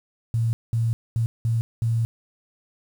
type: tone bursts at uneven times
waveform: sine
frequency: 114.7 Hz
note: A#2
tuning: 28 cents flat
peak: -19 dBFS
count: 5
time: 0.34-0.53 / 0.73-0.93 / 1.16-1.26 / 1.45-1.61 / 1.82-2.05 s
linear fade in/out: 0 ms
effects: 8-bit